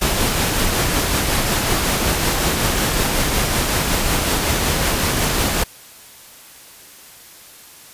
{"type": "noise with tremolo", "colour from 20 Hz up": "pink", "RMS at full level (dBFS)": -17, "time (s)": [0.01, 5.64], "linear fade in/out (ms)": 10, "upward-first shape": "triangle", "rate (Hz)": 5.4, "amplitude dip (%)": 30, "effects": ["white hiss -42 dBFS RMS until 7.93 s", "resampled to 32000 Hz"]}